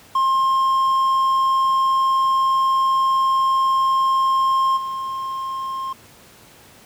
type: tone with level steps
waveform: triangle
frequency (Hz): 1063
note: C6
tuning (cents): +27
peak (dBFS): -13 / -22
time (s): 0.15-5.93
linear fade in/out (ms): 5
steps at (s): 4.76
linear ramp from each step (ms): 20
effects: pink hiss -47 dBFS RMS until 6.85 s + high-pass 80 Hz 12 dB/octave